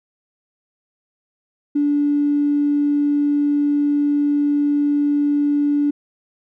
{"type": "tone with tanh clipping", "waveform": "triangle", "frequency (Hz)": 290.2, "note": "D4", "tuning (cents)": -21, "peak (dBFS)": -14, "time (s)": [1.75, 5.91], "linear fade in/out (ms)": 10, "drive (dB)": 2, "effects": []}